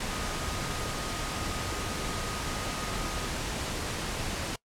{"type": "tone in noise", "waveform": "sine", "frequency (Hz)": 1244.5, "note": "D#6", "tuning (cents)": 0, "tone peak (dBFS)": -42, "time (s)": [0.1, 3.27], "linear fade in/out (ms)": 5, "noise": "pink", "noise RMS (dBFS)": -33, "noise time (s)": [0, 4.56], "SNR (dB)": -12, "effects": ["noise-tail reverb RT60 0.1 s tail -22 dB re dry", "low-pass 9000 Hz 12 dB/octave"]}